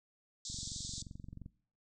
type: band-pass noise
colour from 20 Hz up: white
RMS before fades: -44 dBFS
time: 0.45-1.02 s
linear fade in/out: 2 ms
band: 3500 to 8000 Hz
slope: 96 dB/octave
type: click train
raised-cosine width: 5 ms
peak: -35 dBFS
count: 23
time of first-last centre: 0.5-1.461 s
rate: 22.9 Hz
effects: noise-tail reverb RT60 0.5 s tail -19 dB re dry